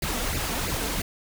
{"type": "noise with flanger", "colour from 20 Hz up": "pink", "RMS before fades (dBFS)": -28, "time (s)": [0.02, 1.02], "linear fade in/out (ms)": 5, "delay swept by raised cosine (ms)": [0.42, 4.52], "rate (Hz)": 3, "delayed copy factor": 0.7, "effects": []}